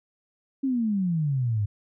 sine exponential sweep, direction down, 277.2 to 99.3 Hz, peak -22 dBFS, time 0.63-1.66 s, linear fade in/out 10 ms, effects none

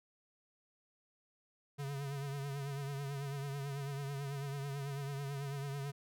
square tone with vibrato, 139.8 Hz, C#3, 15 cents sharp, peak -39 dBFS, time 1.78-5.92 s, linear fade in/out 20 ms, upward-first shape triangle, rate 9.1 Hz, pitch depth 60 cents each way, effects none

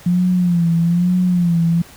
sine tone with vibrato, 174.2 Hz, F3, 4 cents flat, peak -12 dBFS, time 0.06-1.82 s, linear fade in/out 5 ms, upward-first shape sine, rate 1.1 Hz, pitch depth 75 cents each way, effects pink hiss -42 dBFS RMS until 1.96 s

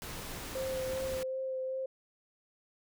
pink noise, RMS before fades -42 dBFS, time 0.02-1.23 s, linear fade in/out 0 ms
sine tone with vibrato, 523.3 Hz, C5, in tune, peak -33 dBFS, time 0.55-1.86 s, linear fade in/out 5 ms, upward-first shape sine, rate 2.6 Hz, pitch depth 13 cents each way
effects none

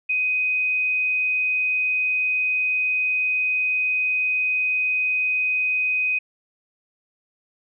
sine tone, 2506 Hz, D#7, 12 cents sharp, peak -19 dBFS, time 0.09-6.19 s, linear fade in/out 10 ms, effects none

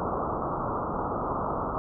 white low-pass noise, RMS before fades -30 dBFS, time 0-1.78 s, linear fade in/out 0 ms, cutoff 1300 Hz, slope 96 dB/octave, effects none

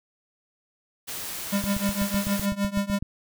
white noise, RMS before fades -34 dBFS, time 1.07-2.47 s, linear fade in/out 20 ms
square tone with tremolo, 200.4 Hz, G3, 38 cents sharp, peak -21 dBFS, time 1.52-2.99 s, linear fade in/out 10 ms, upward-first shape triangle, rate 6.5 Hz, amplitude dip 95%
click train, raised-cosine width 5 ms, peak -20 dBFS, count 12, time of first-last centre 1.64-3.025 s, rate 7.94 Hz
effects none

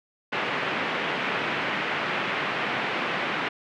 white band-pass noise, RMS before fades -28 dBFS, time 0.32-3.49 s, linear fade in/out 10 ms, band 140 to 2600 Hz, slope 24 dB/octave, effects none

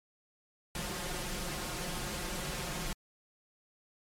pink noise with comb filter, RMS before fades -37 dBFS, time 0.75-2.93 s, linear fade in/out 2 ms, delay 5.6 ms, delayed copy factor +0.75, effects low-pass 12000 Hz 12 dB/octave + MP3 96 kbps

